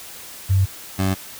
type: tone pair in turn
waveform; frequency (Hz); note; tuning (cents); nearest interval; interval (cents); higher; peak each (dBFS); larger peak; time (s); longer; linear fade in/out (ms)
sine / 20% pulse; 95.8 / 95.31; G2 / G2; -39 / -48; unison; 9; first; -13; neither; 0.49-0.66 / 0.98-1.15; neither; 20
effects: white hiss -38 dBFS RMS until 1.39 s